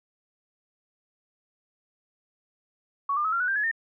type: tone with pitch steps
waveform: sine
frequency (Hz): 1119 / 1199.3 / 1285.4 / 1377.7 / 1476.5 / 1582.5 / 1696.1 / 1817.8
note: C#6 / D6 / E6 / F6 / F#6 / G6 / G#6 / A#6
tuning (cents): +16 / +36 / -44 / -24 / -4 / +16 / +36 / -44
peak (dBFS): -23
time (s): 3.09-3.714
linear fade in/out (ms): 5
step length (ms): 78
effects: none